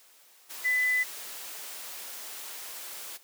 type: tone in noise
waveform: sine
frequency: 2002 Hz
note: B6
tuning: 23 cents sharp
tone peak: -23 dBFS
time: 0.64-1.04 s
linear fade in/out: 20 ms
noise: white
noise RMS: -41 dBFS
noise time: 0.49-3.18 s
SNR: +15 dB
effects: white hiss -58 dBFS RMS until 3.23 s + high-pass 400 Hz 12 dB/octave